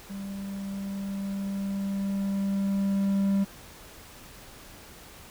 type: tone with level ramp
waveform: triangle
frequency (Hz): 196.9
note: G3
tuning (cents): +8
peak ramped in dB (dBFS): -32 to -19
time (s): 0.09-3.45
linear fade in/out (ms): 20
effects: pink hiss -48 dBFS RMS until 5.3 s